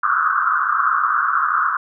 pink band-pass noise, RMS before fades -18 dBFS, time 0.03-1.77 s, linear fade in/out 5 ms, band 1100 to 1500 Hz, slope 96 dB/octave, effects none

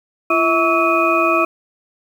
sine tone cluster, 338.5 / 648 / 1129 / 1297 / 2484 Hz, E4 / E5 / C#6 / E6 / D#7, +46 / -30 / +31 / -28 / -3 cents, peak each -19 dBFS, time 0.3-1.45 s, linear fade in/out 5 ms, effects 7-bit

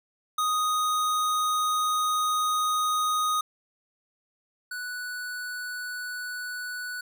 square tone pair in turn, 1244.5 / 1480 Hz, D#6 / F#6, 0 / 0 cents, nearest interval minor third, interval 300 cents, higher second, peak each -24 / -33 dBFS, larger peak first, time 0.38-3.41 / 4.71-7.01 s, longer first, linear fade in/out 5 ms, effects none

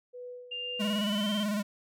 sine tone with tremolo, 493.9 Hz, B4, in tune, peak -39 dBFS, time 0.13-1.02 s, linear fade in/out 20 ms, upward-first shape sine, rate 1.9 Hz, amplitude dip 65%
sine tone with pitch glide, 2800 to 3125 Hz, F7 to G7, +4 to -6 cents, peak -34 dBFS, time 0.51-1.44 s, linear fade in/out 10 ms, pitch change +190 cents, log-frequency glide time 0.8-1.31 s
square tone with vibrato, 207.7 Hz, G#3, in tune, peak -29 dBFS, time 0.79-1.63 s, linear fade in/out 20 ms, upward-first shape square, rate 18 Hz, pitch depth 51 cents each way
effects none

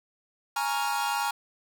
45% pulse chord, Bb minor seventh, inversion third, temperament equal, 830.6 / 932.3 / 1108.7 / 1396.9 Hz, Ab5 / Bb5 / Db6 / F6, 0 / 0 / 0 / 0 cents, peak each -30 / -31 / -36 / -33 dBFS, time 0.56-1.31 s, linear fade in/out 5 ms, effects none

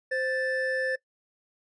triangle tone pair together, 521.4 / 1760 Hz, C5 / A6, -6 / 0 cents, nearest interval octave + major sixth, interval 2106 cents, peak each -27 dBFS, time 0.11-0.96 s, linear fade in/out 10 ms, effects noise-tail reverb RT60 0.1 s tail -20 dB re dry + resampled to 22050 Hz

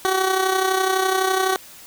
15% pulse tone with amplitude modulation, 378.5 Hz, F#4, 39 cents sharp, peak -9 dBFS, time 0.05-1.56 s, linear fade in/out 0 ms, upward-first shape sine, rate 31.9 Hz, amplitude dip 55%, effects white hiss -43 dBFS RMS until 1.86 s

